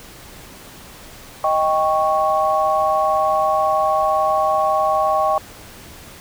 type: tone cluster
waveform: sine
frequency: 625 / 787 / 1106 Hz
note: D#5 / G5 / C#6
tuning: +8 / +7 / -4 cents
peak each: -19 dBFS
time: 1.44-5.38 s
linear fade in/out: 2 ms
effects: pink hiss -40 dBFS RMS until 6.2 s